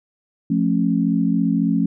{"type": "chord", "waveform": "sine", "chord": "F augmented", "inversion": "none", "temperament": "just", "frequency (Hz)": [174.61, 218.3, 272.8], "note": ["F3", "A3", "C#4"], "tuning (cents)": [0, -13, -28], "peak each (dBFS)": -20, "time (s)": [0.5, 1.86], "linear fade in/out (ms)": 5, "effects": []}